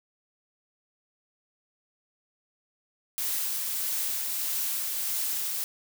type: noise with tremolo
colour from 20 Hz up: blue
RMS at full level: -29 dBFS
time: 3.18-5.64 s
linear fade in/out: 0 ms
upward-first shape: triangle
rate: 1.6 Hz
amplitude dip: 25%
effects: none